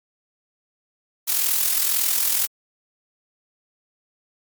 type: noise with amplitude modulation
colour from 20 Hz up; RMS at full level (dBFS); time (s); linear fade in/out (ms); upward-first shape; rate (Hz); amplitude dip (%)
blue; -18; 1.27-2.47; 20; sine; 41.9; 55
effects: MP3 96 kbps